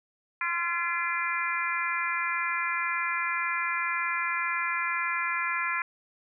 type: harmonic tone with a mistuned harmonic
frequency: 341.9 Hz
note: F4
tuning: 37 cents flat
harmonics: 3 / 4 / 5 / 6 / 7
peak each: -33 / -33 / -33 / -33 / -33 dBFS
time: 0.41-5.82 s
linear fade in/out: 2 ms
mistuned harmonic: 3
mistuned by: +17 cents
effects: none